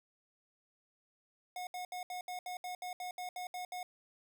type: tone bursts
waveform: square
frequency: 725 Hz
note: F#5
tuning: 35 cents flat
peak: -40 dBFS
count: 13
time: 1.56-3.83 s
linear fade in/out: 2 ms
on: 110 ms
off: 70 ms
effects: none